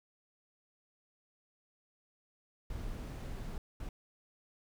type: noise bursts at uneven times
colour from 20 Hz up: brown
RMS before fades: -41 dBFS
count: 2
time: 2.7-3.58 / 3.8-3.89 s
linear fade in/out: 2 ms
effects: none